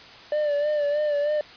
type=tone with vibrato; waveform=triangle; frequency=590 Hz; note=D5; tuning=8 cents sharp; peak=-19 dBFS; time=0.32-1.41 s; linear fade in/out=2 ms; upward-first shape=sine; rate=3.2 Hz; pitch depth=45 cents each way; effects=white hiss -45 dBFS RMS until 1.56 s + resampled to 11025 Hz